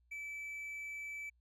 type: tone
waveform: triangle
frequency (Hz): 2310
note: D7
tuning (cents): -29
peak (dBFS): -40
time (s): 0.11-1.3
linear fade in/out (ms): 10
effects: added 60 Hz sine -69 dBFS peak until 1.4 s